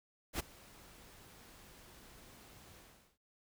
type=noise with ADSR envelope; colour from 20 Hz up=pink; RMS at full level=-36 dBFS; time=0.33-3.18 s; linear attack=66 ms; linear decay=13 ms; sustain=-22 dB; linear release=420 ms; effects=none